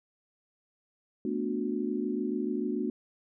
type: chord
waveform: sine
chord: B minor seventh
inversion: third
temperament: equal with one note detuned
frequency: 220 / 246.9 / 293.7 / 365.7 Hz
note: A3 / B3 / D4 / F#4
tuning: 0 / 0 / 0 / -20 cents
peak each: -34 dBFS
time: 1.25-2.9 s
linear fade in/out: 2 ms
effects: none